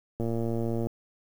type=click train; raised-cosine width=2 ms; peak=-18 dBFS; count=78; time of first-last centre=0.2-0.87 s; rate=115 Hz; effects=8-bit